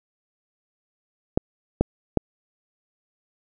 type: clicks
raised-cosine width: 2 ms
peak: -4 dBFS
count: 3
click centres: 1.375 / 1.81 / 2.173 s
effects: none